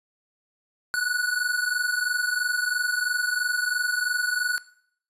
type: tone pair together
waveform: square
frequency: 1464 / 1487 Hz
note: F#6 / F#6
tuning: -19 / +8 cents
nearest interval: unison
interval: 27 cents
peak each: -27 dBFS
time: 0.94-4.58 s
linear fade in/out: 0 ms
effects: noise-tail reverb RT60 0.6 s tail -18 dB re dry + resampled to 32000 Hz